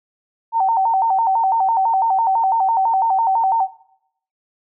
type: tone with vibrato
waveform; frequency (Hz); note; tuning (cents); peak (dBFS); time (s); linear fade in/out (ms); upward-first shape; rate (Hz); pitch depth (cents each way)
sine; 836; G#5; +11; -13; 0.52-3.68; 50; square; 6; 150
effects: noise-tail reverb RT60 0.7 s tail -19 dB re dry